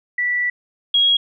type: tone pair in turn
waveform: sine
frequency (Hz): 1961 / 3298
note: B6 / G#7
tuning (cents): -13 / -13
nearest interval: major sixth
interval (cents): 900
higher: second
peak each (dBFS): -17 / -12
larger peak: second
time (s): 0.18-0.5 / 0.94-1.17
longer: first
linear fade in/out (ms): 5
effects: none